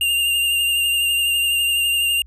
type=tone with vibrato; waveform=square; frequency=2800 Hz; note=F7; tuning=4 cents sharp; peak=-17 dBFS; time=0.01-2.22 s; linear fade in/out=2 ms; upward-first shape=triangle; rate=12 Hz; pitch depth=28 cents each way; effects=added 60 Hz sine -41 dBFS peak until 2.26 s